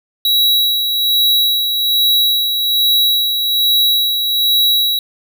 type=tone with tremolo; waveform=square; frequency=3882 Hz; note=B7; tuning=31 cents flat; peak=-10 dBFS; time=0.25-4.99 s; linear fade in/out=2 ms; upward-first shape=sine; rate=1.2 Hz; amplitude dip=45%; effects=none